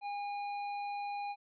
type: tone with hard clipping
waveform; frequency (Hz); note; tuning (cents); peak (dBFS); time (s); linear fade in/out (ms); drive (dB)
sine; 814; G#5; -35; -38; 0.01-1.36; 50; 9
effects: resampled to 11025 Hz